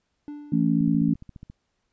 triangle tone with exponential decay, 293.7 Hz, D4, in tune, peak -30 dBFS, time 0.28-1.16 s, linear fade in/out 0 ms, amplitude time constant 190 ms
harmonic tone, 55.8 Hz, A1, 25 cents sharp, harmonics 3 / 4 / 5, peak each -23 / -23 / -23 dBFS, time 0.52-1.14 s, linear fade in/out 5 ms
click train, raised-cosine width 5 ms, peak -29 dBFS, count 11, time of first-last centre 0.81-1.5 s, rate 14.5 Hz
effects pink hiss -75 dBFS RMS until 1.92 s + resampled to 16000 Hz

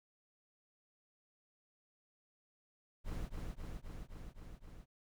brown noise with echo, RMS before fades -40 dBFS, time 3.04-3.3 s, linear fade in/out 50 ms, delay 260 ms, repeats 6, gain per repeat -2 dB, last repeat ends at 4.86 s, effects none

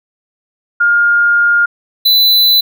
sine / square tone pair in turn, 1414 / 3999 Hz, F6 / B7, +21 / +21 cents, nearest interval octave + tritone, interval 1800 cents, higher second, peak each -7 dBFS, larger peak neither, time 0.8-1.66 / 2.05-2.61 s, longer first, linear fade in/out 10 ms, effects none

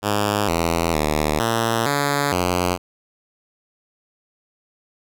5% pulse tone with pitch steps, 103.3 / 83.7 / 76 / 114.5 / 142.8 / 89.6 Hz, G#2 / E2 / D#2 / A#2 / D3 / F2, -9 / +27 / -40 / -31 / -48 / +45 cents, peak -7 dBFS, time 0.02-2.78 s, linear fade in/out 50 ms, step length 460 ms, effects none

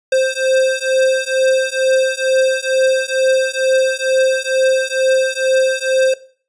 square beating tone pair, 523.3 / 525.5 Hz, C5 / C5, 0 / +7 cents, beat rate 2.2 Hz, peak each -17 dBFS, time 0.12-6.14 s, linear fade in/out 5 ms, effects noise-tail reverb RT60 0.4 s tail -17 dB re dry + resampled to 22050 Hz

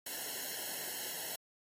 white noise with comb filter, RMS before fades -41 dBFS, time 0.06-1.36 s, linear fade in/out 5 ms, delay 0.83 ms, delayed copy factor -0.95, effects AAC 48 kbps

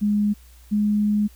sine tone pair in turn, 207.4 / 208.8 Hz, G#3 / G#3, -2 / +10 cents, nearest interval unison, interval 12 cents, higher second, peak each -17 dBFS, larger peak neither, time 0.01-0.34 / 0.71-1.28 s, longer second, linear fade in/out 20 ms, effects added 60 Hz sine -46 dBFS peak until 1.35 s + white hiss -55 dBFS RMS until 1.35 s

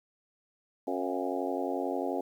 harmonic tone with a mistuned harmonic, 91.3 Hz, F#2, 23 cents flat, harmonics 3 / 4 / 5 / 6 / 7 / 8 / 9, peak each -35 / -36 / -37 / -38 / -38 / -39 / -40 dBFS, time 0.87-2.21 s, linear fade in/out 5 ms, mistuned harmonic 7, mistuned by +49 cents, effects 10-bit

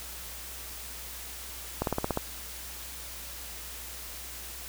slowing click train, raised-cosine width 1 ms, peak -13 dBFS, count 7, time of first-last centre 1.82-2.174 s, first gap 52 ms, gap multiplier 1.05, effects added 60 Hz sine -47 dBFS peak until 4.68 s + white hiss -42 dBFS RMS until 4.68 s

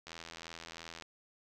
click train, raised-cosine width 0.2 ms, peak -28 dBFS, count 80, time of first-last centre 0.07-1.023 s, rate 82.9 Hz, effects none

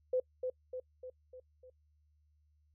sine tone with echo, 508 Hz, B4, 49 cents sharp, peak -28 dBFS, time 0.13-0.2 s, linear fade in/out 5 ms, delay 300 ms, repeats 5, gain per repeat -5 dB, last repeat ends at 1.7 s, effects noise-tail reverb RT60 0.1 s tail -26 dB re dry + added 75 Hz sine -68 dBFS peak until 2.74 s

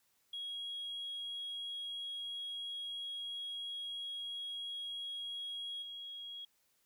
sine tone with level steps, 3301 Hz, G#7, 11 cents flat, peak -38 / -43 dBFS, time 0.33-6.45 s, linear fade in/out 5 ms, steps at 5.82 s, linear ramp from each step 5 ms, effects tanh soft clip ceiling -37 dBFS + white hiss -75 dBFS RMS until 6.85 s

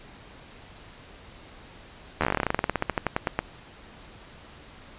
slowing click train, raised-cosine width 0.5 ms, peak -8 dBFS, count 26, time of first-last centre 2.21-3.39 s, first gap 12 ms, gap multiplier 1.1, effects pink hiss -48 dBFS RMS until 4.98 s + resampled to 8000 Hz

